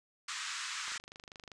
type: band-pass noise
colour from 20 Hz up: pink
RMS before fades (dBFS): -40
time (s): 0.28-0.98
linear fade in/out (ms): 5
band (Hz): 1100 to 8200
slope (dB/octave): 48
type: click train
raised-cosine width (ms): 0.2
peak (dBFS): -31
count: 17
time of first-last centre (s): 0.88-1.517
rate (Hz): 25.1
effects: none